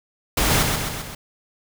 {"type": "noise with echo", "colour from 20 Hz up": "pink", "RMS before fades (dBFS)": -19, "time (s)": [0.37, 0.63], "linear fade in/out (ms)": 5, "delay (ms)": 130, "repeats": 4, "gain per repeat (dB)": -4, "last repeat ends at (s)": 1.15, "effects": []}